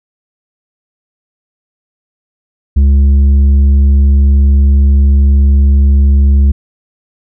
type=tone with tanh clipping; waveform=sine; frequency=69.5 Hz; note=C#2; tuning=5 cents sharp; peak=-5 dBFS; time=2.76-6.52 s; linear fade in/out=10 ms; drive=6 dB; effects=none